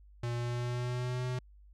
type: tone with pitch glide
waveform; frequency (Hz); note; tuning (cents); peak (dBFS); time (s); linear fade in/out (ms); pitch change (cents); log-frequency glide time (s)
square; 119.4 to 126.06; A#2 to B2; +42 to +36; -33; 0.23-1.39; 5; +94; 0.34-1.26
effects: added 50 Hz sine -54 dBFS peak until 1.73 s + low-pass 7000 Hz 12 dB/octave